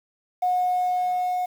triangle tone with level ramp, 726 Hz, F#5, 33 cents flat, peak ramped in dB -15 to -20 dBFS, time 0.42-1.46 s, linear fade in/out 10 ms, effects tanh soft clip ceiling -17 dBFS + 8-bit

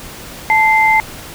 sine tone pair together, 875.8 / 2083 Hz, A5 / C7, -8 / -8 cents, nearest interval octave + minor third, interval 1500 cents, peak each -11 dBFS, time 0.5-1 s, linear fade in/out 0 ms, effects pink hiss -32 dBFS RMS until 1.34 s

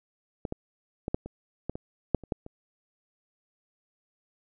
clicks, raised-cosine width 2 ms, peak -18 / -18 / -17 / -12 / -25 / -17 / -22 / -8 / -30 / -14 / -28 dBFS, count 11, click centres 0.452 / 0.524 / 1.081 / 1.145 / 1.26 / 1.696 / 1.755 / 2.147 / 2.237 / 2.322 / 2.464 s, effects none

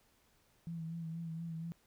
sine tone with vibrato, 164.81 Hz, E3, in tune, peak -39 dBFS, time 0.67-1.72 s, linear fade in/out 0 ms, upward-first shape sine, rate 4.2 Hz, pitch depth 37 cents each way, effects pink hiss -71 dBFS RMS until 1.86 s

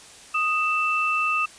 sine tone pair together, 1244.5 / 2658 Hz, D#6 / E7, 0 / +14 cents, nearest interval octave + minor second, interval 1314 cents, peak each -23 dBFS, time 0.34-1.46 s, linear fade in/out 10 ms, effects white hiss -46 dBFS RMS until 1.58 s + resampled to 22050 Hz

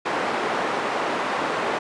white band-pass noise, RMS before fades -25 dBFS, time 0.05-1.79 s, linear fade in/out 10 ms, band 280 to 1200 Hz, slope 12 dB/octave, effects resampled to 22050 Hz

